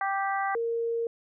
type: harmonic tone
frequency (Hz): 392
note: G4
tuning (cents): 0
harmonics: 2 / 3 / 4 / 5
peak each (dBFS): -28 / -32 / -34 / -36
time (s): 0.01-0.55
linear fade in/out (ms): 2
type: tone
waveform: sine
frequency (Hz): 463.1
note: A#4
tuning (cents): -11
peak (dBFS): -26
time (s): 0.55-1.07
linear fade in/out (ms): 2
effects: none